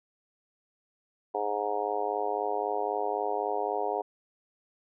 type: harmonic tone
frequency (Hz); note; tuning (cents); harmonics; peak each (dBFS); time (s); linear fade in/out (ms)
103.83; G#2; 0; 3 / 4 / 5 / 6 / 7 / 8 / 9; -44 / -33 / -36 / -38 / -32 / -37 / -36; 1.34-4.02; 10
effects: none